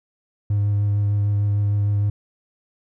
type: tone with vibrato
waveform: triangle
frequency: 102.4 Hz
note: G#2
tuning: 24 cents flat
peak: -14 dBFS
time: 0.5-2.1 s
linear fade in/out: 5 ms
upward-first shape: sine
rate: 6.6 Hz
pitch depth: 13 cents each way
effects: tanh soft clip ceiling -12 dBFS